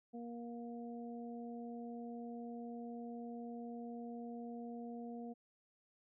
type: harmonic tone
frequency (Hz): 236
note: A#3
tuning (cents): +22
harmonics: 1 / 2 / 3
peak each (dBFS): -45 / -51 / -53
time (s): 0.13-5.34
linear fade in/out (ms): 20
effects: none